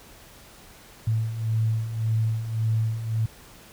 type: beating tone pair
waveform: sine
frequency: 110 / 111.8 Hz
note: A2 / A2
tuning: 0 / +28 cents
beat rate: 1.8 Hz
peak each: -29 / -23 dBFS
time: 1.07-3.26 s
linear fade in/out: 5 ms
effects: pink hiss -49 dBFS RMS until 3.72 s